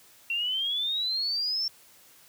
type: exponential sweep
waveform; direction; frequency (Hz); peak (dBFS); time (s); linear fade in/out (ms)
sine; up; 2715 to 5460; -26; 0.3-1.68; 2
effects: white hiss -56 dBFS RMS until 2.28 s + high-pass 60 Hz 12 dB/octave